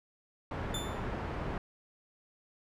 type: low-pass noise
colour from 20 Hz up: pink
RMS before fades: -37 dBFS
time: 0.51-1.58 s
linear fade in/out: 2 ms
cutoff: 1500 Hz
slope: 12 dB/octave
type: tone with exponential decay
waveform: sawtooth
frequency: 3537 Hz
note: A7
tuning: 8 cents sharp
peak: -31 dBFS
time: 0.74-1.08 s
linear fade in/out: 5 ms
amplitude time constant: 73 ms
effects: resampled to 32000 Hz